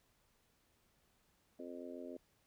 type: harmonic tone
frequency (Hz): 87.1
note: F2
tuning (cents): -4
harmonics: 3 / 4 / 5 / 6 / 7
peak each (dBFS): -49 / -51 / -53 / -55 / -52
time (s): 1.59-2.17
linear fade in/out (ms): 5
effects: pink hiss -75 dBFS RMS until 2.46 s